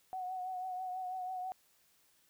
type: tone with vibrato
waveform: sine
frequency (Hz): 740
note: F#5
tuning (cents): 0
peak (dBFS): -37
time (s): 0.13-1.52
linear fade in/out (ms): 0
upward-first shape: triangle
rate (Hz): 6.1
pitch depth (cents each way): 40
effects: white hiss -70 dBFS RMS until 2.29 s